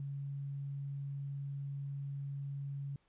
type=tone; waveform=sine; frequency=139.7 Hz; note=C#3; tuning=14 cents sharp; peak=-38 dBFS; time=0-2.96 s; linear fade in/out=2 ms; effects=pink hiss -75 dBFS RMS until 3.08 s + resampled to 8000 Hz